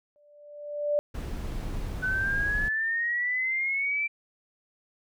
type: tone with exponential growth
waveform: sine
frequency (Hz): 587.3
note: D5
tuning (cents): 0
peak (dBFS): -20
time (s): 0.16-0.99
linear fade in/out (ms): 0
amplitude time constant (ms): 180
type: noise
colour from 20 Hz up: brown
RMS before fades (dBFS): -33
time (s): 1.14-2.69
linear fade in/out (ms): 10
type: exponential sweep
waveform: sine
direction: up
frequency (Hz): 1500 to 2349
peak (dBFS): -25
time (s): 2.02-4.08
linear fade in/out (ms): 20
effects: none